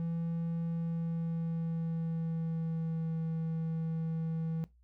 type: tone with pitch glide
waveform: triangle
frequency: 166.7 to 162.24 Hz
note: E3 to E3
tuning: +20 to -27 cents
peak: -30 dBFS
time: 0-4.64 s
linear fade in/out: 0 ms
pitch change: -47 cents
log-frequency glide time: 0.66-3.18 s
effects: noise-tail reverb RT60 0.2 s tail -19 dB re dry + added 60 Hz sine -61 dBFS peak until 4.83 s